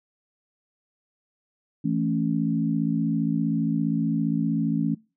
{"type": "chord", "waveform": "sine", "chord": "A major", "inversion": "second", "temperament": "equal", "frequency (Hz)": [164.81, 220, 277.2], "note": ["E3", "A3", "C#4"], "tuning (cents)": [0, 0, 0], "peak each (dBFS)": -26, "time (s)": [1.84, 4.95], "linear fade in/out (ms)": 10, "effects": ["noise-tail reverb RT60 0.3 s tail -24 dB re dry"]}